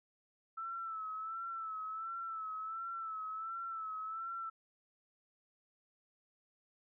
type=tone with vibrato; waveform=sine; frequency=1318.5 Hz; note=E6; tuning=in tune; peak=-39 dBFS; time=0.57-4.5 s; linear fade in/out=10 ms; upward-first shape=sine; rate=1.4 Hz; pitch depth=52 cents each way; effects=none